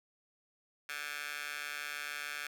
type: tone with high-pass filter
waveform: 15% pulse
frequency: 146.6 Hz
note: D3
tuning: 3 cents flat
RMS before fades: -41 dBFS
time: 0.89-2.47 s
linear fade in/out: 2 ms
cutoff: 1800 Hz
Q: 2.4
effects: none